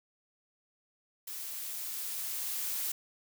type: noise with level ramp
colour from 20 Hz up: blue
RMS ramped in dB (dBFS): -41 to -34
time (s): 1.27-2.92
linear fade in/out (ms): 5
effects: none